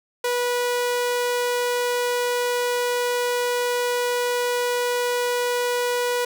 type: tone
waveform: sawtooth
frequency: 488.4 Hz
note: B4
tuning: 19 cents flat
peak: -17 dBFS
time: 0.24-6.25 s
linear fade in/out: 5 ms
effects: none